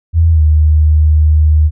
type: tone with pitch glide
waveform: sine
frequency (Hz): 82.41 to 76.89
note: E2 to D#2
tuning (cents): 0 to -20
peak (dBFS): -5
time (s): 0.13-1.71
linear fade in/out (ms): 50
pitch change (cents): -120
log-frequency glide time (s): 0.31-0.41
effects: none